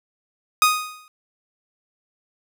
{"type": "tone with exponential decay", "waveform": "sawtooth", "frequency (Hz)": 1244.5, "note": "D#6", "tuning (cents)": 0, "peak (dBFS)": -7, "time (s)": [0.62, 1.08], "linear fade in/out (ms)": 1, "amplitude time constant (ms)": 100, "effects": []}